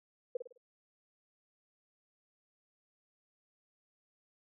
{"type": "tone with echo", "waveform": "sine", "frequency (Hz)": 491.4, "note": "B4", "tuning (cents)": -9, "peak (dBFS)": -30, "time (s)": [0.35, 0.37], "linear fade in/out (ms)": 5, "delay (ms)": 52, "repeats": 4, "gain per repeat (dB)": -8, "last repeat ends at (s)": 0.578, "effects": []}